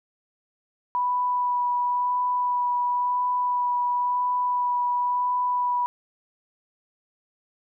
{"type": "tone with vibrato", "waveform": "sine", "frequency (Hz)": 984, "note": "B5", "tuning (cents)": -7, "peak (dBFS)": -21, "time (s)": [0.95, 5.86], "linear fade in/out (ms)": 0, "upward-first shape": "sine", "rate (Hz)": 0.96, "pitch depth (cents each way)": 11, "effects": []}